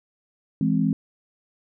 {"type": "chord", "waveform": "sine", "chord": "E augmented", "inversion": "none", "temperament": "equal", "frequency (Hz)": [164.81, 207.7, 261.6], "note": ["E3", "G#3", "B#3"], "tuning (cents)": [0, 0, 0], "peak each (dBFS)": -23, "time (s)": [0.61, 0.93], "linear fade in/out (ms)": 2, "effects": []}